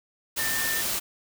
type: tone in noise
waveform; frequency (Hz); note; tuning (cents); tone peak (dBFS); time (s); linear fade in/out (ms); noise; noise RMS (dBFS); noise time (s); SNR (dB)
sine; 1798; A6; +37; -29; 0.38-0.82; 20; white; -28; 0.36-1; -4
effects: none